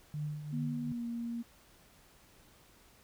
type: tone with tremolo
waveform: sine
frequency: 150 Hz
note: D3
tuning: 37 cents sharp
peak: -33 dBFS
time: 0.14-0.92 s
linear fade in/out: 0 ms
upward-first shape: triangle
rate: 2.6 Hz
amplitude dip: 65%
type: tone with pitch glide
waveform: sine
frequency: 240.2 to 234.4 Hz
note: B3 to A#3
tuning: -48 to +10 cents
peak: -35 dBFS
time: 0.52-1.43 s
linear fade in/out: 20 ms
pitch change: -42 cents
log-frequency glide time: 0.9-1.06 s
effects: pink hiss -62 dBFS RMS until 3.03 s